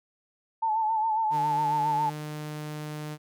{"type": "tone with vibrato", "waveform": "sine", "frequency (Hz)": 880, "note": "A5", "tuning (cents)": 0, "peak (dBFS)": -23, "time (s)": [0.62, 2.1], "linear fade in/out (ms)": 10, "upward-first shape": "sine", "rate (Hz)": 7.3, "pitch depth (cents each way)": 53}
{"type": "tone", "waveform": "sawtooth", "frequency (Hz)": 151.4, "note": "D#3", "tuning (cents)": -47, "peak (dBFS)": -30, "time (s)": [1.3, 3.18], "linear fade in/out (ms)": 50}
{"effects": []}